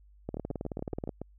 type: two click trains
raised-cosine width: 2 ms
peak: -23 / -21 dBFS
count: 7 / 16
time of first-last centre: 0.37-1.216 / 0.29-1.092 s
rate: 7.09 / 18.7 Hz
effects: added 50 Hz sine -55 dBFS peak until 1.38 s